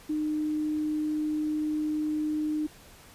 sine tone, 305.1 Hz, D#4, 34 cents flat, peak -26 dBFS, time 0.09-2.67 s, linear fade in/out 10 ms, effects pink hiss -52 dBFS RMS until 3.14 s + resampled to 32000 Hz

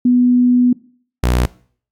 sine / sawtooth tone pair in turn, 246.9 / 61.09 Hz, B3 / B1, 0 / -18 cents, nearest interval 2 octaves, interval 2418 cents, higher first, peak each -8 dBFS, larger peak neither, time 0.05-0.73 / 1.23-1.46 s, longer first, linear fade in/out 5 ms, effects noise-tail reverb RT60 0.5 s tail -21 dB re dry + MP3 96 kbps

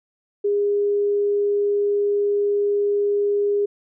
sine tone, 408.1 Hz, G#4, 30 cents flat, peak -17 dBFS, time 0.44-3.66 s, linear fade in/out 10 ms, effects none

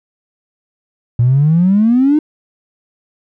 triangle exponential sweep, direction up, 115.9 to 311.1 Hz, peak -4 dBFS, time 1.19-2.19 s, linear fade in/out 5 ms, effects tanh soft clip ceiling -5 dBFS

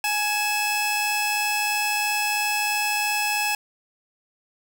sawtooth tone pair together, 835 / 2608 Hz, G#5 / E7, +9 / -19 cents, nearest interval octave + minor sixth, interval 1972 cents, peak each -21 dBFS, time 0.04-3.55 s, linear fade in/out 2 ms, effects none

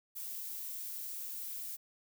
violet noise, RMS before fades -42 dBFS, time 0.15-1.77 s, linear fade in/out 20 ms, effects none

